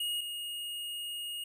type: tone pair in turn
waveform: square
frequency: 2874 / 2863 Hz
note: F7 / F7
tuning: +49 / +42 cents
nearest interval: unison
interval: 7 cents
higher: first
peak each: -32 / -37 dBFS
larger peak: first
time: 0-0.21 / 0.21-1.44 s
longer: second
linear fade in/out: 5 ms
effects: none